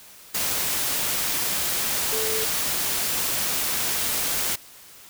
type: tone in noise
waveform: sine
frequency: 440 Hz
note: A4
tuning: in tune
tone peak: -28 dBFS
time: 2.12-2.45 s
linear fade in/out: 10 ms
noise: white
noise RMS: -25 dBFS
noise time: 0.34-4.56 s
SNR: -6 dB
effects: white hiss -47 dBFS RMS until 5.09 s